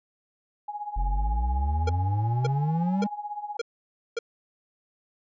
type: tone with tremolo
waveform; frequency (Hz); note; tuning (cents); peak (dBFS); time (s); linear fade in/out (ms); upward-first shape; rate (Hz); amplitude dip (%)
sine; 831; G#5; +1; -28; 0.68-3.57; 5; triangle; 16; 85
type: exponential sweep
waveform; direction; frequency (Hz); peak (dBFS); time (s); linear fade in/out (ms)
triangle; up; 41.67 to 207.8; -21; 0.96-3.07; 10
type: tone bursts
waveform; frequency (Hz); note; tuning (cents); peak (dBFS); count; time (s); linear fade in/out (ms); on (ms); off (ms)
square; 466.2; A#4; 0; -26; 5; 1.87-4.19; 5; 24; 550
effects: resampled to 16000 Hz